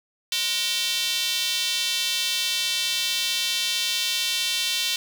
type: tone with high-pass filter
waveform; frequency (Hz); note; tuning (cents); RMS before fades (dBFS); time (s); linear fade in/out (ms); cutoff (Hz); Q
square; 207.7; G#3; 0; -25; 0.32-4.96; 2; 3400; 2.5
effects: none